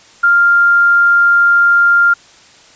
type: tone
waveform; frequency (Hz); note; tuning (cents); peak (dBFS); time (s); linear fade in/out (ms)
sine; 1396.9; F6; 0; -6; 0.23-2.14; 10
effects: white hiss -43 dBFS RMS until 2.75 s + resampled to 16000 Hz